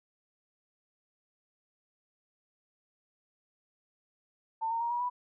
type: tone with pitch steps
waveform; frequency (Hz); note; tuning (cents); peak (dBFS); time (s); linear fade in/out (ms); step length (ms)
sine; 897 / 918 / 939.4 / 961.4 / 983.9; A5 / A#5 / A#5 / B5 / B5; +33 / -27 / +13 / -47 / -7; -29; 4.61-5.1; 20; 98
effects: none